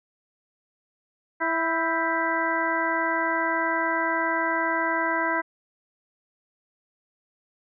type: harmonic tone with a mistuned harmonic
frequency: 329.6 Hz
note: E4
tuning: in tune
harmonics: 1 / 2 / 3 / 4 / 5 / 6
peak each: -31 / -30 / -27 / -33 / -28 / -30 dBFS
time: 1.4-5.42 s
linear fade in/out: 20 ms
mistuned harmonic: 5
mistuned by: -72 cents
effects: none